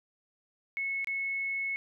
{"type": "tone with dropouts", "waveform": "sine", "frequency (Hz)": 2194, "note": "C#7", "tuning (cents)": -18, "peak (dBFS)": -30, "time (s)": [0.77, 1.76], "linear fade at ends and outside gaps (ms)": 0, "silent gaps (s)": [1.045, 1.072], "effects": []}